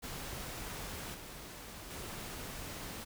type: noise with level steps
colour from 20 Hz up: pink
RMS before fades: -43 / -48 / -44 dBFS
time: 0.02-3.05 s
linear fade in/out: 20 ms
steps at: 1.14 / 1.9 s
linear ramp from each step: 5 ms
effects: none